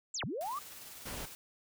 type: linear two-way sweep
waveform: sine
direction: down then up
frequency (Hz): 7850 to 92.5 to 1219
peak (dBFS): -35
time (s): 0.14-0.59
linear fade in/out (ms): 5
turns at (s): 0.24
type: noise with tremolo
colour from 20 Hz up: white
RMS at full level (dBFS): -48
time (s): 0.41-1.35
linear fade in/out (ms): 0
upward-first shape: triangle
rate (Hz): 20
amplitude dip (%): 35
type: noise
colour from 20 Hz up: pink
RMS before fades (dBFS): -42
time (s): 1.05-1.26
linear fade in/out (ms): 10
effects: none